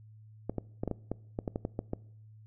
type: clicks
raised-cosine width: 2 ms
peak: -19 dBFS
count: 12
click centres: 0.496 / 0.583 / 0.835 / 0.877 / 0.913 / 1.116 / 1.389 / 1.478 / 1.559 / 1.651 / 1.791 / 1.934 s
effects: noise-tail reverb RT60 0.7 s tail -22 dB re dry + added 108 Hz sine -51 dBFS peak until 2.46 s